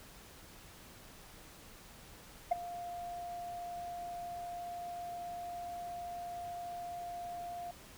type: tone with ADSR envelope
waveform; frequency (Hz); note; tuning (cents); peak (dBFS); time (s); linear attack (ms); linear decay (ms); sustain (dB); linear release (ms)
sine; 700; F5; +4; -21; 2.51-7.71; 10; 12; -19; 3
effects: tanh soft clip ceiling -23 dBFS + pink hiss -55 dBFS RMS until 7.97 s